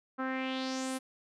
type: tone with low-pass filter sweep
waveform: sawtooth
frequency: 261.6 Hz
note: C4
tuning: in tune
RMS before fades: -35 dBFS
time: 0.18-0.99 s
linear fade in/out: 20 ms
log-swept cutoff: 1300 to 11000 Hz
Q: 3.3
effects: none